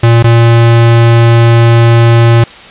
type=tone with dropouts; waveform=square; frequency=116.54 Hz; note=A#2; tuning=in tune; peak=-3 dBFS; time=0.03-2.44 s; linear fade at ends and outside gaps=5 ms; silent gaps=0.227-0.241 s; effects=white hiss -31 dBFS RMS until 2.7 s + resampled to 8000 Hz